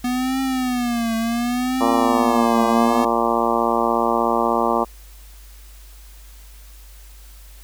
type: tone with vibrato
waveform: square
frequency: 245.2 Hz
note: B3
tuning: 12 cents flat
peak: -20 dBFS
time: 0.04-3.05 s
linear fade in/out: 5 ms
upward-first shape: triangle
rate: 0.67 Hz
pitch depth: 150 cents each way
type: harmonic tone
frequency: 116.54 Hz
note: A#2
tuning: in tune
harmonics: 2 / 3 / 4 / 5 / 6 / 7 / 8 / 9 / 10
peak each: -25 / -25 / -25 / -25 / -25 / -25 / -25 / -25 / -25 dBFS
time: 1.8-4.85 s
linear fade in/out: 20 ms
effects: added 50 Hz sine -40 dBFS peak until 7.63 s + white hiss -49 dBFS RMS until 7.63 s